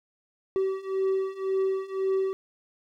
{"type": "beating tone pair", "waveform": "triangle", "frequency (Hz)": [382.4, 384.3], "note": ["G4", "G4"], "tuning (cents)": [-43, -34], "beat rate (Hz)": 1.9, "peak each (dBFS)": [-27, -25], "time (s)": [0.56, 2.33], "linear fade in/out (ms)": 0, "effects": []}